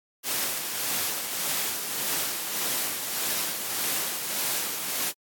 white noise with tremolo, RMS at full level -27 dBFS, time 0.23-5.13 s, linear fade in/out 50 ms, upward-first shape sine, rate 1.7 Hz, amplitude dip 45%, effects high-pass 150 Hz 12 dB/octave + AAC 64 kbps

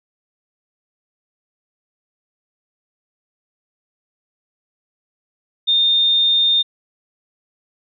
sine tone, 3640 Hz, A#7, 42 cents flat, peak -12 dBFS, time 5.67-6.63 s, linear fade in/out 20 ms, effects none

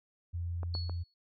sine tone, 86 Hz, F2, 26 cents flat, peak -33 dBFS, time 0.33-1.04 s, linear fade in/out 20 ms
clicks, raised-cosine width 1 ms, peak -29 dBFS, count 3, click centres 0.632 / 0.751 / 0.896 s
sine tone with exponential decay, 4384 Hz, C#8, 20 cents flat, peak -35 dBFS, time 0.74-1.14 s, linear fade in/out 2 ms, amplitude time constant 86 ms
effects none

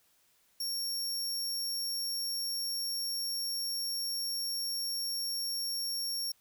sawtooth tone, 5520 Hz, F8, 21 cents flat, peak -30 dBFS, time 0.6-6.32 s, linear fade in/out 5 ms, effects white hiss -69 dBFS RMS until 6.4 s

